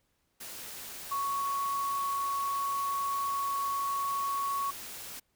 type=tone in noise; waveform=sine; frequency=1112 Hz; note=C#6; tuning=5 cents sharp; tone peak=-29 dBFS; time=1.11-4.71 s; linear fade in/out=10 ms; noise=white; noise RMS=-43 dBFS; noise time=0.4-5.2 s; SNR=+11 dB; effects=pink hiss -75 dBFS RMS until 5.35 s